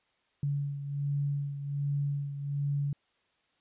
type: beating tone pair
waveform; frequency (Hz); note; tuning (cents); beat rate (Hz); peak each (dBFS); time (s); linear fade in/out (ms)
sine; 142.1 / 143.4; C#3 / D3; +43 / -41; 1.3; -30 / -37; 0.43-2.93; 2
effects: white hiss -72 dBFS RMS until 3.6 s + resampled to 8000 Hz